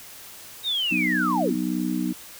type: linear sweep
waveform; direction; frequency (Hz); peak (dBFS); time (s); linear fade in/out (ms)
sine; down; 3817 to 106.1; -22; 0.63-1.56; 50
type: chord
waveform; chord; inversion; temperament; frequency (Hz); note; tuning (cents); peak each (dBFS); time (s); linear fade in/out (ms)
sine; B major; second; just; 185.21 / 246.9 / 308.7; F#3 / B3 / D#4; +2 / 0 / -14; -28 / -27 / -27; 0.91-2.13; 10
effects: white hiss -43 dBFS RMS until 2.39 s